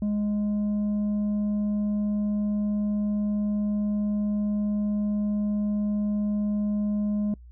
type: tone with tanh clipping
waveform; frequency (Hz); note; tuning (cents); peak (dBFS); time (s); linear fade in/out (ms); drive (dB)
sine; 207.7; G#3; 0; -24; 0.02-7.34; 2; 4
effects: noise-tail reverb RT60 0.1 s tail -25 dB re dry + added 60 Hz sine -44 dBFS peak until 7.51 s